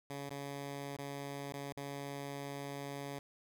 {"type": "tone with dropouts", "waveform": "10% pulse", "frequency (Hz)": 140.8, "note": "C#3", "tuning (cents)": 27, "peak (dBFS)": -33, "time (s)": [0.1, 3.19], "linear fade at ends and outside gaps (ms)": 2, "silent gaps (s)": [[0.293, 0.306], [0.967, 0.987], [1.523, 1.538], [1.725, 1.77]], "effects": []}